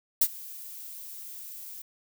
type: noise with ADSR envelope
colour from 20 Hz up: violet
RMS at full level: -19 dBFS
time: 0.21-1.82 s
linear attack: 6 ms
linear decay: 57 ms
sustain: -23 dB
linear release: 5 ms
effects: none